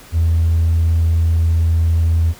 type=tone; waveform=triangle; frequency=82.41 Hz; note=E2; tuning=in tune; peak=-8 dBFS; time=0.12-2.34 s; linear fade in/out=50 ms; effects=tanh soft clip ceiling -8 dBFS + pink hiss -41 dBFS RMS until 2.39 s